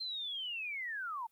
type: linear sweep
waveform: sine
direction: down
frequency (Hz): 4180 to 872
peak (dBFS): -37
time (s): 0-1.27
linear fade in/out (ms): 10
effects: white hiss -75 dBFS RMS until 1.31 s + Opus 48 kbps